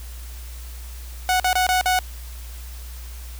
sawtooth tone with dropouts, 738 Hz, F#5, 5 cents flat, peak -13 dBFS, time 1.29-1.99 s, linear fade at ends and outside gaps 1 ms, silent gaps 1.399-1.444 / 1.53-1.554 / 1.667-1.689 / 1.812-1.858 s, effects added 60 Hz sine -33 dBFS peak until 3.39 s + white hiss -44 dBFS RMS until 3.39 s

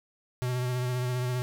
square tone with vibrato, 125.1 Hz, B2, 23 cents sharp, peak -28 dBFS, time 0.42-1.42 s, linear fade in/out 0 ms, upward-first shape triangle, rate 15 Hz, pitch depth 29 cents each way, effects none

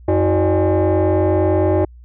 sine tone with frequency modulation, 140 Hz, C#3, 18 cents sharp, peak -10 dBFS, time 0.08-1.85 s, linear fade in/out 5 ms, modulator 231 Hz, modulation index 2.4, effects tanh soft clip ceiling -11 dBFS + added 60 Hz sine -38 dBFS peak until 2.04 s

